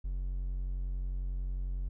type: tone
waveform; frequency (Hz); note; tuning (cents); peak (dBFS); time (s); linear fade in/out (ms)
triangle; 45.56; F#1; -26; -30; 0.04-1.89; 10
effects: none